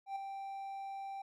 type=tone with ADSR envelope; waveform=triangle; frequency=784 Hz; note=G5; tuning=in tune; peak=-33 dBFS; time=0.06-1.22 s; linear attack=99 ms; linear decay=6 ms; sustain=-6 dB; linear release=5 ms; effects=none